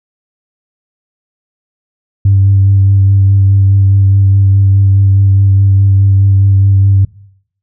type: tone with vibrato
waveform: sine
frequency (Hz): 98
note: G2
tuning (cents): 0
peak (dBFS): -3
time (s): 2.25-7.05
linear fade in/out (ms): 5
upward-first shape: sine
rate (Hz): 4.8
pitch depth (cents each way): 17
effects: noise-tail reverb RT60 0.7 s tail -22 dB re dry + tanh soft clip ceiling 0 dBFS